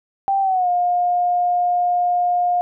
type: tone with pitch glide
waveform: sine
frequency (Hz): 784 to 710.7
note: G5 to F5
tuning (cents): 0 to +30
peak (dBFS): -15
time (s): 0.28-2.61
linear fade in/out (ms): 0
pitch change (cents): -170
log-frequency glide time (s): 0.41-0.69
effects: none